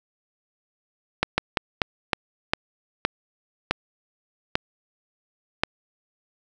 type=slowing click train; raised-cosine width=0.3 ms; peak=-3 dBFS; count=10; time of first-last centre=1.23-5.635 s; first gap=150 ms; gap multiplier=1.28; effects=none